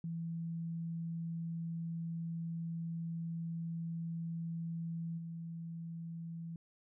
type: tone with level steps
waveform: sine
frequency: 166.2 Hz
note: E3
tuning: 15 cents sharp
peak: -37 / -41 dBFS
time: 0.04-6.56 s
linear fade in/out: 2 ms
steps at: 5.17 s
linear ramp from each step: 20 ms
effects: none